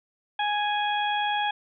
harmonic tone, 830.6 Hz, G#5, in tune, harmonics 1 / 2 / 3 / 4, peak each -25 / -31 / -35 / -32 dBFS, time 0.39-1.51 s, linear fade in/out 5 ms, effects none

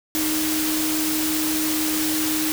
sine tone in noise, 311.1 Hz, D#4, in tune, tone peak -23 dBFS, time 0.15-2.52 s, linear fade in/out 0 ms, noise white, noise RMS -25 dBFS, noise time 0.15-2.52 s, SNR -1 dB, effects none

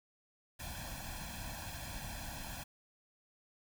pink noise with comb filter, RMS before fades -44 dBFS, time 0.59-2.64 s, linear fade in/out 10 ms, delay 1.2 ms, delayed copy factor +1, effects none

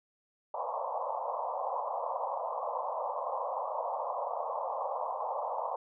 white band-pass noise, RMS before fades -35 dBFS, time 0.54-5.76 s, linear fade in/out 2 ms, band 500 to 1100 Hz, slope 96 dB/octave, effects none

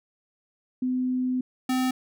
sine / square tone pair in turn, 254 / 256.7 Hz, B3 / C4, +49 / -33 cents, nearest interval unison, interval 18 cents, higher second, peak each -23 / -23 dBFS, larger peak neither, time 0.82-1.41 / 1.69-1.91 s, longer first, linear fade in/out 5 ms, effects none

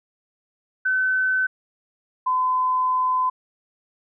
sine tone pair in turn, 1520 / 1017.8 Hz, F#6 / C6, +46 / -48 cents, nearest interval perfect fifth, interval 694 cents, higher first, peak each -18 dBFS, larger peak neither, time 0.85-1.47 / 2.26-3.3 s, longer second, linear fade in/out 10 ms, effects none

